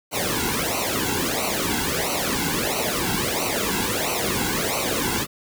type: noise with flanger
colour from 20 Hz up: pink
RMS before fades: -24 dBFS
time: 0.11-5.27 s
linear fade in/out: 50 ms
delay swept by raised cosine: 0.58 to 1.68 ms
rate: 1.5 Hz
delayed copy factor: -0.95
effects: none